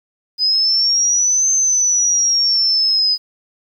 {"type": "exponential two-way sweep", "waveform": "sine", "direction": "up then down", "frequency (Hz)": [4978, 6272, 4978], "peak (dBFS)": -12, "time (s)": [0.38, 3.18], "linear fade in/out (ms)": 50, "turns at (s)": 1.51, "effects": ["8-bit"]}